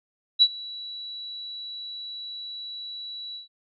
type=tone with ADSR envelope; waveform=sine; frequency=3926 Hz; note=B7; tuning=11 cents flat; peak=-11 dBFS; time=0.39-3.48 s; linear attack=30 ms; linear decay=55 ms; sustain=-23 dB; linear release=130 ms; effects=none